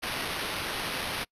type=noise with sample-and-hold; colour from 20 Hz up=white; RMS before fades=-33 dBFS; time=0.02-1.25 s; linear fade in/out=20 ms; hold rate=7350 Hz; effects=noise-tail reverb RT60 0.1 s tail -26 dB re dry + resampled to 32000 Hz